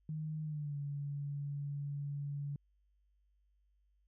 sine tone with pitch glide, 154.9 to 142.87 Hz, D#3 to D3, -7 to -47 cents, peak -37 dBFS, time 0.09-2.56 s, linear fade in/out 2 ms, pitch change -140 cents, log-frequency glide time 0.43-0.77 s, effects added 50 Hz sine -70 dBFS peak until 4.07 s

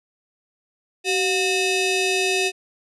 sawtooth ring-modulated tone, 1100 Hz, C#6, 14 cents flat, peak -12 dBFS, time 1.04-2.52 s, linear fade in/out 50 ms, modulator 1480 Hz, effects resampled to 24000 Hz

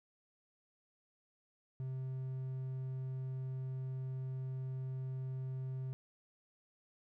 triangle tone, 130.81 Hz, C3, in tune, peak -36 dBFS, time 1.8-5.93 s, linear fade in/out 0 ms, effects none

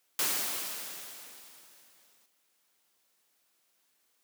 white noise with exponential decay, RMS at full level -28 dBFS, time 0.19-2.26 s, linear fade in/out 2 ms, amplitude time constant 450 ms, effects white hiss -73 dBFS RMS until 4.23 s + high-pass 200 Hz 12 dB/octave

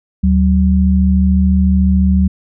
sine tone pair together, 75.1 / 189 Hz, D2 / F#3, +39 / +37 cents, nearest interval octave + major third, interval 1598 cents, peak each -11 dBFS, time 0.23-2.28 s, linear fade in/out 10 ms, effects none

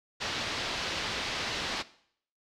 white low-pass noise, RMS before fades -34 dBFS, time 0.2-1.83 s, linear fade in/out 20 ms, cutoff 4700 Hz, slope 24 dB/octave, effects noise-tail reverb RT60 0.6 s tail -17 dB re dry

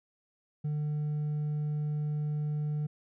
sine tone with hard clipping, 150 Hz, D3, 37 cents sharp, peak -30 dBFS, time 0.64-2.87 s, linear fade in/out 10 ms, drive 2 dB, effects none

